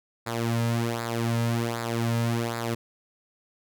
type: tone with flanger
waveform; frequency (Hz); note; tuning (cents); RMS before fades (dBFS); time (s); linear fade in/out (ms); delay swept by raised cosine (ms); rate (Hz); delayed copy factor
sawtooth; 116.54; A#2; 0; -27; 0.26-2.75; 10; 0.33 to 2.73; 1.3; -0.7
effects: none